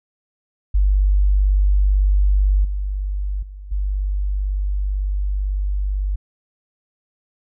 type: tone with level steps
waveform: sine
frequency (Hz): 49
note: G1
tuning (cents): 0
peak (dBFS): -12 / -20 / -32 / -18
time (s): 0.74-6.16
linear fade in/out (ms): 10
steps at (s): 2.64 / 3.42 / 3.71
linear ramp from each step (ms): 10
effects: none